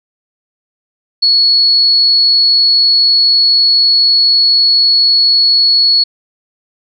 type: tone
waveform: sine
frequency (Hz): 4376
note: C#8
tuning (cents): -23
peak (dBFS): -6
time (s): 1.22-6.04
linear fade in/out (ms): 10
effects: none